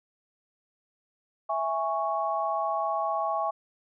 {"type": "chord", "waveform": "sine", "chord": "C# minor", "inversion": "first", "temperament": "equal with one note detuned", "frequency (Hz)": [659.3, 823.9, 1108.7], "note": ["E5", "G#5", "C#6"], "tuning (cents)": [0, -14, 0], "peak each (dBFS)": -30, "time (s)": [1.49, 3.51], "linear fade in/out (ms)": 10, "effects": []}